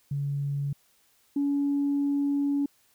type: tone pair in turn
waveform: sine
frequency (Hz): 141.6 / 283.2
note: C#3 / C#4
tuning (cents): +37 / +37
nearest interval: octave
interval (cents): 1200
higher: second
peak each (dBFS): -26 / -22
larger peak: second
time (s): 0.11-0.73 / 1.36-2.66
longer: second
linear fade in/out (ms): 5
effects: tanh soft clip ceiling -19 dBFS + white hiss -65 dBFS RMS until 2.94 s